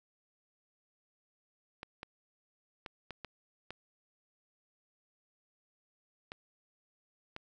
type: clicks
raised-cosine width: 0.3 ms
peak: -26 dBFS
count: 8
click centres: 1.831 / 2.031 / 2.862 / 3.107 / 3.247 / 3.706 / 6.319 / 7.364 s
effects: none